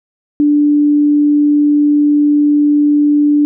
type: tone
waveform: sine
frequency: 293.7 Hz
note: D4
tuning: in tune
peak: -7 dBFS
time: 0.4-3.45 s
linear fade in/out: 0 ms
effects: none